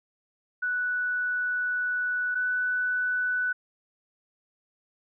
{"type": "tone pair in turn", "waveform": "sine", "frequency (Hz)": [1480, 1491.2], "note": ["F#6", "F#6"], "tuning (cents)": [0, 13], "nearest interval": "unison", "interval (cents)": 13, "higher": "second", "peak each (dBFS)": [-25, -24], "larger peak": "second", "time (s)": [[0.62, 2.35], [2.35, 3.53]], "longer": "first", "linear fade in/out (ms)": 10, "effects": []}